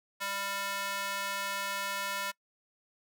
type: tone with high-pass filter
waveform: square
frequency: 198.3 Hz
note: G3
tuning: 20 cents sharp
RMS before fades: -35 dBFS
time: 0.2-2.32 s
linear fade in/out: 20 ms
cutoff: 1200 Hz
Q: 1.1
effects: noise-tail reverb RT60 0.1 s tail -24 dB re dry